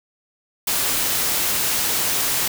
white noise, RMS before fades -21 dBFS, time 0.67-2.48 s, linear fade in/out 5 ms, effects none

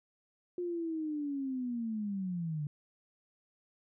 sine linear sweep, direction down, 358.1 to 143.8 Hz, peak -33 dBFS, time 0.58-2.67 s, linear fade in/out 2 ms, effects none

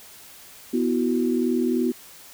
sine chord, B suspended fourth, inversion none, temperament equal, 246.9 / 329.6 / 370 Hz, B3 / E4 / F#4, 0 / 0 / 0 cents, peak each -22 / -26 / -25 dBFS, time 0.73-1.92 s, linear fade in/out 10 ms, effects white hiss -46 dBFS RMS until 2.33 s

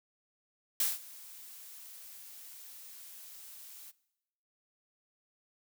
blue noise with ADSR envelope, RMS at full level -28 dBFS, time 0.8-3.92 s, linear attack 3 ms, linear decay 180 ms, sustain -22 dB, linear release 24 ms, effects noise-tail reverb RT60 0.9 s tail -21 dB re dry

